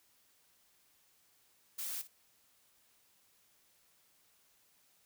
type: noise with echo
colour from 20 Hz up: blue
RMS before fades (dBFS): -40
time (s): 1.78-2.02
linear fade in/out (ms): 10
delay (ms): 57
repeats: 1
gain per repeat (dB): -15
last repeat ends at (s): 2.077
effects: white hiss -70 dBFS RMS until 5.05 s